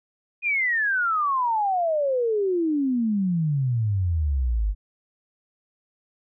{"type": "exponential sweep", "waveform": "sine", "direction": "down", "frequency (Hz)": [2489, 47.75], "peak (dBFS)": -20, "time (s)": [0.42, 4.75], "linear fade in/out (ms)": 50, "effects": []}